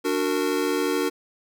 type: chord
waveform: square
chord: D augmented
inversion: none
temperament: just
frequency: 293.7 / 367.1 / 458.9 Hz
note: D4 / F#4 / A#4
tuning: 0 / -14 / -27 cents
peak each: -27 dBFS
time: 0.04-1.1 s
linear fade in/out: 20 ms
effects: none